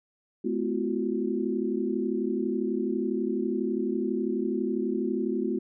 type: tone cluster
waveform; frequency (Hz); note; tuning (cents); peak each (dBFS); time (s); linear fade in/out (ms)
sine; 214.5 / 252.6 / 339.1 / 371.2; A3 / B3 / E4 / F#4; -44 / +39 / +49 / +6; -31; 0.44-5.59; 10
effects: none